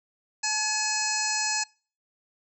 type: harmonic tone with a mistuned harmonic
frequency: 851 Hz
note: G#5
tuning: 42 cents sharp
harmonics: 1 / 2 / 3 / 5 / 6 / 7 / 8 / 9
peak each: -33 / -33 / -33 / -33 / -33 / -33 / -33 / -33 dBFS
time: 0.43-1.64 s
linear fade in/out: 10 ms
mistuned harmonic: 1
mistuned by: +27 cents
effects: noise-tail reverb RT60 0.4 s tail -26 dB re dry